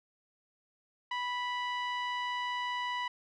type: tone with low-pass filter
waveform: sawtooth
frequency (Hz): 985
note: B5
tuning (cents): -5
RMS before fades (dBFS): -35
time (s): 1.11-3.08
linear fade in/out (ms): 5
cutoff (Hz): 2800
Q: 1.5
effects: none